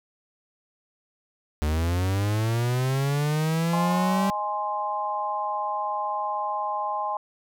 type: linear sweep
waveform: 45% pulse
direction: up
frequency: 73.42 to 196 Hz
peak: -22 dBFS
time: 1.62-4.3 s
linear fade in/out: 0 ms
type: chord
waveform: sine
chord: Ab major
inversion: second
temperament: equal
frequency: 622.3 / 830.6 / 1046.5 Hz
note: Eb5 / Ab5 / C6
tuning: 0 / 0 / 0 cents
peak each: -34 / -28 / -29 dBFS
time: 3.73-7.17 s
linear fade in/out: 2 ms
effects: none